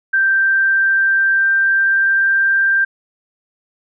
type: tone with pitch glide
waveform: sine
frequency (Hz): 1568 to 1580.7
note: G6 to G6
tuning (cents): 0 to +14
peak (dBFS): -11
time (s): 0.13-2.85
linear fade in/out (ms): 10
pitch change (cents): +14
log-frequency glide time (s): 0.24-2.55
effects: none